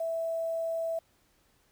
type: tone with quantisation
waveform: sine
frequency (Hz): 658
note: E5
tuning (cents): -3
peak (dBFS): -29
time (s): 0-0.99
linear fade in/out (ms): 5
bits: 9
effects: pink hiss -68 dBFS RMS until 1.71 s